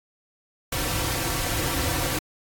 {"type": "noise with comb filter", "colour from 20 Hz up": "pink", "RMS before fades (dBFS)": -26, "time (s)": [0.72, 2.19], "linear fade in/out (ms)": 5, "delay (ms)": 4.8, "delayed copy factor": -0.8, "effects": ["AAC 64 kbps"]}